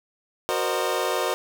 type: chord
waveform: 25% pulse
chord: C half-diminished seventh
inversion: second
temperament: equal with one note detuned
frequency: 370 / 466.2 / 523.3 / 610.5 Hz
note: Gb4 / Bb4 / C5 / Eb5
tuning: 0 / 0 / 0 / -33 cents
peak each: -25 / -25 / -25 / -25 dBFS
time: 0.49-1.34 s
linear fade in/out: 0 ms
effects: none